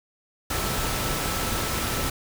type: tone in noise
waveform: sine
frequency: 1318.5 Hz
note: E6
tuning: in tune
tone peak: -36 dBFS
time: 0.5-2.1 s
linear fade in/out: 5 ms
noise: pink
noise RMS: -27 dBFS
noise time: 0.5-2.1 s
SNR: -12 dB
effects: none